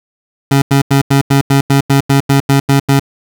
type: tone bursts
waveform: 25% pulse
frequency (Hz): 138.2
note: C#3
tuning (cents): -5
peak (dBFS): -3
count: 13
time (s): 0.51-2.996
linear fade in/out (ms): 5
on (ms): 110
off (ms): 88
effects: none